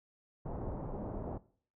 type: low-pass noise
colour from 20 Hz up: pink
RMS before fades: -40 dBFS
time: 0.45-1.38 s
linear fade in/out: 10 ms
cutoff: 850 Hz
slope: 24 dB/octave
effects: noise-tail reverb RT60 0.5 s tail -19 dB re dry